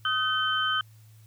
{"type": "tone cluster", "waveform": "sine", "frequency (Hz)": [1258, 1528, 3080], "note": ["D#6", "G6", "G7"], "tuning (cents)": [19, -45, -31], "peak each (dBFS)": -28, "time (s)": [0.05, 0.81], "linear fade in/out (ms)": 2, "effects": ["added 109 Hz sine -50 dBFS peak until 1.26 s", "white hiss -63 dBFS RMS until 1.26 s"]}